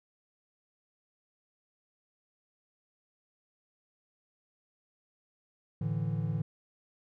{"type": "chord", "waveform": "triangle", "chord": "A suspended fourth", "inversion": "none", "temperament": "just", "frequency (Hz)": [110, 146.67, 165], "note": ["A2", "D3", "E3"], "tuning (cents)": [0, -2, 2], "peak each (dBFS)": -32, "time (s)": [5.81, 6.42], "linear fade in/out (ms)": 5, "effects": []}